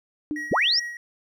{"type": "tone with exponential decay", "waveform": "sine", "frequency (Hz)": 300, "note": "D4", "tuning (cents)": 37, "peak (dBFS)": -22, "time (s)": [0.31, 0.57], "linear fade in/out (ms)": 0, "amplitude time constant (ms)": 55}
{"type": "tone with tremolo", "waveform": "triangle", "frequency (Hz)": 1904, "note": "A#6", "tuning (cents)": 36, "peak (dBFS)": -27, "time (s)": [0.36, 0.97], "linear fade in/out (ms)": 2, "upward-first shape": "sine", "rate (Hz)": 4.7, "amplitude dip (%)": 50}
{"type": "linear sweep", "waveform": "sine", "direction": "up", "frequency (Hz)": [35.9, 5780], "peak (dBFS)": -18, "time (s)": [0.51, 0.8], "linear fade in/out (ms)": 10}
{"effects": []}